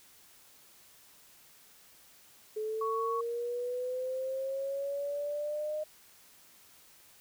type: linear sweep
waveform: sine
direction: up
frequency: 428.3 to 615 Hz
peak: -32 dBFS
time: 2.56-5.84 s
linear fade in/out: 10 ms
type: tone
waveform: sine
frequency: 1114 Hz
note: C#6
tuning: 8 cents sharp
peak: -32 dBFS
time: 2.81-3.21 s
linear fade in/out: 5 ms
effects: white hiss -59 dBFS RMS until 7.2 s